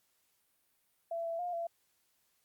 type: tone with pitch steps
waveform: sine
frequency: 671 / 667 / 709 / 677 Hz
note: E5 / E5 / F5 / E5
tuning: +31 / +20 / +26 / +46 cents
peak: -34 dBFS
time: 1.11-1.67 s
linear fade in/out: 5 ms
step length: 140 ms
effects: white hiss -75 dBFS RMS until 2.44 s + Opus 48 kbps